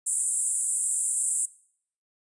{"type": "band-pass noise", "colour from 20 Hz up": "pink", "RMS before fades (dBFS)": -27, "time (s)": [0.06, 1.46], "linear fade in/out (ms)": 10, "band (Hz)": [7600, 10000], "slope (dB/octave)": 96, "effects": ["noise-tail reverb RT60 0.6 s tail -20 dB re dry", "resampled to 24000 Hz"]}